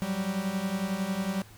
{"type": "beating tone pair", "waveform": "45% pulse", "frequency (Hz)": [185, 196], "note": ["F#3", "G3"], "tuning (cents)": [0, 0], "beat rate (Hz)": 11, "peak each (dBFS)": [-33, -30], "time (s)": [0.02, 1.42], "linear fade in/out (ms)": 0, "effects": ["added 107 Hz sine -52 dBFS peak until 1.57 s", "pink hiss -54 dBFS RMS until 1.57 s"]}